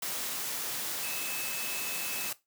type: tone in noise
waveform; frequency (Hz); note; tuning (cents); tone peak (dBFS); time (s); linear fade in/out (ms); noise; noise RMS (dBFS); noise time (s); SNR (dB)
sine; 2598; E7; -26; -40; 1.03-2.3; 5; white; -35; 0.02-2.33; -8
effects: noise-tail reverb RT60 0.2 s tail -17 dB re dry + high-pass 150 Hz 12 dB/octave